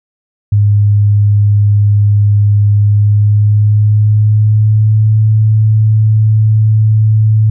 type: tone with pitch glide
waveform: sine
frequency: 103.1 to 108.66 Hz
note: G#2 to A2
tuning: -12 to -21 cents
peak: -5 dBFS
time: 0.52-7.5 s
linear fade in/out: 5 ms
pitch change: +91 cents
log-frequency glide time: 2.74-5.19 s
effects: none